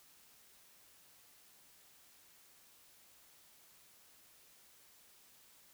silence, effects white hiss -64 dBFS RMS until 5.73 s

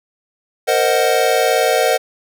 square chord, C half-diminished seventh, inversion third, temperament equal with one note detuned, 462.9 / 523.3 / 622.3 / 740 Hz, Bb4 / C5 / Eb5 / Gb5, -12 / 0 / 0 / 0 cents, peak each -19 dBFS, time 0.67-1.98 s, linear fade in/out 20 ms, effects none

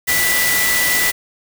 sine tone in noise, 1975.5 Hz, B6, in tune, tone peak -17 dBFS, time 0.07-1.12 s, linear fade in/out 20 ms, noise white, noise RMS -18 dBFS, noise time 0.07-1.12 s, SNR -2 dB, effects none

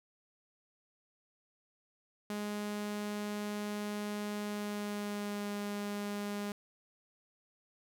sawtooth tone with pitch glide, 207.7 to 204.7 Hz, G#3 to G#3, 0 to -25 cents, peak -32 dBFS, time 2.3-6.52 s, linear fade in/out 2 ms, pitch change -25 cents, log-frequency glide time 4.43-5.49 s, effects none

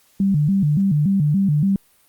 sine tone with vibrato, 170.5 Hz, F3, 41 cents flat, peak -14 dBFS, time 0.2-1.76 s, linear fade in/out 2 ms, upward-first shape square, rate 3.5 Hz, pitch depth 240 cents each way, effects white hiss -57 dBFS RMS until 2.08 s + Opus 48 kbps

